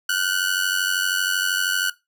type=ring-modulated tone; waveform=sawtooth; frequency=1480 Hz; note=F#6; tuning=in tune; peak=-13 dBFS; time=0.09-1.9 s; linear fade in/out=5 ms; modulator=46.4 Hz; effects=noise-tail reverb RT60 0.2 s tail -18 dB re dry